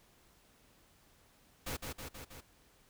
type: noise with echo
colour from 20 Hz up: pink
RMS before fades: -39 dBFS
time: 1.66-1.77 s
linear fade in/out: 10 ms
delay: 160 ms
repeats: 4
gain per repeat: -3 dB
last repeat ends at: 2.41 s
effects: pink hiss -66 dBFS RMS until 2.89 s